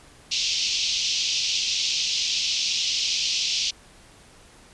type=band-pass noise; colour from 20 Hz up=white; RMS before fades=-25 dBFS; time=0.31-3.71 s; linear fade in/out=10 ms; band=2600 to 6000 Hz; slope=48 dB/octave; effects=pink hiss -51 dBFS RMS until 4.73 s + resampled to 24000 Hz